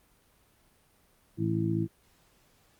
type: harmonic tone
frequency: 55 Hz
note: A1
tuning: in tune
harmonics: 2 / 3 / 4 / 5 / 6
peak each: -31 / -31 / -36 / -41 / -30 dBFS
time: 1.37-1.88 s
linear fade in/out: 50 ms
effects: pink hiss -65 dBFS RMS until 2.79 s + Opus 32 kbps